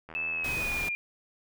click train, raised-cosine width 0.5 ms, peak -29 dBFS, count 59, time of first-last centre 0.09-0.804 s, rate 81.2 Hz
sine tone with pitch glide, 2621 to 2403 Hz, E7 to D7, -11 to +39 cents, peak -29 dBFS, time 0.15-0.95 s, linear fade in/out 0 ms, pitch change -150 cents, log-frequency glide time 0.29-0.82 s
pink noise, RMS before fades -37 dBFS, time 0.44-0.89 s, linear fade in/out 5 ms
effects none

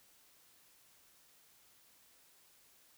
silence, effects white hiss -66 dBFS RMS until 2.97 s

